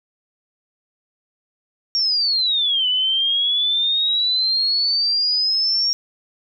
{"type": "exponential two-way sweep", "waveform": "sine", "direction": "down then up", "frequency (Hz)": [5588, 2970, 5588], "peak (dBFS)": -16, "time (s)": [1.95, 5.93], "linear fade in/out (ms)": 0, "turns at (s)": 2.88, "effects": []}